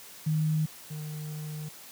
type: tone pair in turn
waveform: sine / triangle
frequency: 155.56 / 152.27 Hz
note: D#3 / D#3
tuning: 0 / -37 cents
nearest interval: unison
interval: 37 cents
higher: first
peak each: -23 / -32 dBFS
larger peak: first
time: 0.26-0.66 / 0.9-1.69 s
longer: second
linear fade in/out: 10 ms
effects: white hiss -48 dBFS RMS until 1.91 s + high-pass 100 Hz 12 dB/octave